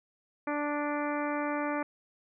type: harmonic tone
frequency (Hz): 293.4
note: D4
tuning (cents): -2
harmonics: 1 / 2 / 3 / 4 / 5 / 6 / 7 / 8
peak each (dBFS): -33 / -35 / -37 / -38 / -41 / -43 / -44 / -45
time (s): 0.47-1.83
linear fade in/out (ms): 5
effects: none